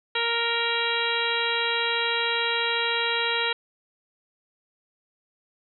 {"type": "harmonic tone with a mistuned harmonic", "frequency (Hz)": 466.2, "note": "A#4", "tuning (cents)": 0, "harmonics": [1, 2, 3, 4, 5, 6, 7, 8], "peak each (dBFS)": [-31, -31, -31, -31, -31, -31, -31, -31], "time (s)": [0.15, 3.53], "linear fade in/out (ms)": 5, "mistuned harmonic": 8, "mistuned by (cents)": 68, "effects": []}